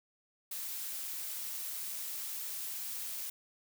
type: noise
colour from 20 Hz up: blue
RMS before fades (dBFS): -40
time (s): 0.51-3.3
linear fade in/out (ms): 5
effects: none